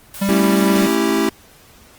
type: band-stop noise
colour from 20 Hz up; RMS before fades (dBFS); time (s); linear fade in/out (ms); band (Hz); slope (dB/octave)
white; -32; 0.14-0.95; 2; 130 to 490; 48
type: tone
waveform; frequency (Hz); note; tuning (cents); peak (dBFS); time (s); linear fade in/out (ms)
square; 196.9; G3; +8; -16; 0.21-0.87; 10
type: chord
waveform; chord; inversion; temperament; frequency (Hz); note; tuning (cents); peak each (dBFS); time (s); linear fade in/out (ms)
square; A dominant seventh; none; equal with one note detuned; 220 / 273.4 / 329.6 / 392; A3 / C#4 / E4 / G4; 0 / -24 / 0 / 0; -22 / -22 / -20 / -21; 0.29-1.29; 0
effects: pink hiss -47 dBFS RMS until 1.98 s + Opus 24 kbps